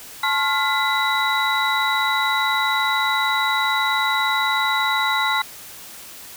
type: tone cluster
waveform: sine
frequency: 869 / 1076 / 1402 / 2016 / 3900 Hz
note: A5 / C6 / F6 / B6 / B7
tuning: -22 / +48 / +6 / +35 / -23 cents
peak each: -24 dBFS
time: 0.23-5.42 s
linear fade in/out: 5 ms
effects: white hiss -39 dBFS RMS until 6.36 s